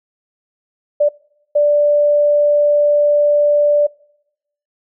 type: tone bursts at uneven times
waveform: sine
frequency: 587 Hz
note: D5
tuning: 1 cent flat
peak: -9 dBFS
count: 2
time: 1-1.09 / 1.55-3.87 s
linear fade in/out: 10 ms
effects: noise-tail reverb RT60 0.8 s tail -24 dB re dry